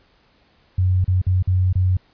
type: tone with dropouts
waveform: sine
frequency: 92.2 Hz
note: F#2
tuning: 6 cents flat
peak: -14 dBFS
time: 0.78-1.97 s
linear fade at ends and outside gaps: 5 ms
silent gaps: 1.044-1.079 / 1.217-1.266 / 1.426-1.474 / 1.729-1.754 s
effects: pink hiss -58 dBFS RMS until 2.13 s + resampled to 11025 Hz